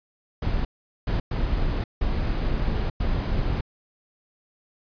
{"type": "noise bursts at uneven times", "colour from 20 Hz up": "brown", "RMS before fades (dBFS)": -24, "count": 5, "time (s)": [[0.42, 0.65], [1.07, 1.2], [1.31, 1.84], [2.01, 2.9], [3, 3.61]], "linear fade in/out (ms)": 5, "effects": ["resampled to 11025 Hz"]}